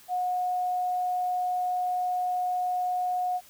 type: tone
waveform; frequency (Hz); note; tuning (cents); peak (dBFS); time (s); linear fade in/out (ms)
sine; 726; F#5; -33; -25; 0.08-3.41; 50
effects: white hiss -54 dBFS RMS until 3.49 s